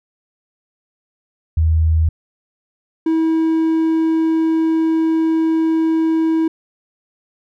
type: tone pair in turn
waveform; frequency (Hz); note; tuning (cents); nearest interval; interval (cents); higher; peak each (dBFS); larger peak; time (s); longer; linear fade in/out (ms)
sine / triangle; 80.1 / 322.7; E2 / E4; -49 / -37; 2 octaves; 2412; second; -11; neither; 1.57-2.09 / 3.06-6.48; second; 5
effects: none